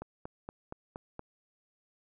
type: click train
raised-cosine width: 1 ms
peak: -26 dBFS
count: 6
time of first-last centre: 0.02-1.194 s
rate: 4.26 Hz
effects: none